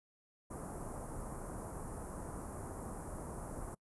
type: band-stop noise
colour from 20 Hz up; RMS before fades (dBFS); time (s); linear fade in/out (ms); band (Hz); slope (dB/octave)
pink; -44; 0.5-3.75; 10; 1200 to 10000; 24
effects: noise-tail reverb RT60 0.1 s tail -26 dB re dry + resampled to 24000 Hz